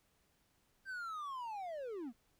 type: linear sweep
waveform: triangle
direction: down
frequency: 1585 to 211.3 Hz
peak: -39 dBFS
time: 0.85-2.13 s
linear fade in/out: 50 ms
effects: pink hiss -75 dBFS RMS until 2.39 s